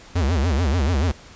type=tone with vibrato; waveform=square; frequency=77.6 Hz; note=D#2; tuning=4 cents flat; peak=-18 dBFS; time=0.15-1.12 s; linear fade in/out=10 ms; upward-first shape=sine; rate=6.9 Hz; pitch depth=280 cents each way; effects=pink hiss -45 dBFS RMS until 1.35 s + resampled to 16000 Hz